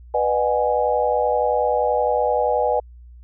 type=chord; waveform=sine; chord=G# minor seventh; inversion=first; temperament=equal with one note detuned; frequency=493.9 / 606.3 / 740 / 830.6 Hz; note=B4 / D#5 / F#5 / G#5; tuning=0 / -45 / 0 / 0 cents; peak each=-21 / -22 / -25 / -22 dBFS; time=0.14-2.8 s; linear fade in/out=5 ms; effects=added 60 Hz sine -40 dBFS peak until 3.23 s